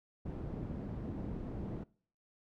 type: low-pass noise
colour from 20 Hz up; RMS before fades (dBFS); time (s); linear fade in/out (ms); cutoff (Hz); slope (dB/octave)
white; -41; 0.25-1.84; 10; 230; 12
effects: noise-tail reverb RT60 0.5 s tail -23 dB re dry